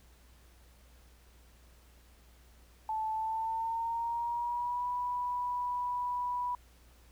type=tone with pitch glide; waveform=sine; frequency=875 to 982.2 Hz; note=A5 to B5; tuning=-10 to -10 cents; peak=-31 dBFS; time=2.89-6.55 s; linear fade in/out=2 ms; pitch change=+200 cents; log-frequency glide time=3.12-4.86 s; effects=added 60 Hz sine -58 dBFS peak until 7.11 s + pink hiss -64 dBFS RMS until 7.11 s